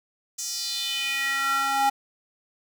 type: tone with high-pass filter sweep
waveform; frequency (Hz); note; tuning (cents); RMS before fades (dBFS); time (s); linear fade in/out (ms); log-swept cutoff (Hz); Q
square; 273.5; C#4; -23; -26; 0.38-1.9; 10; 6500 to 810; 3.6
effects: none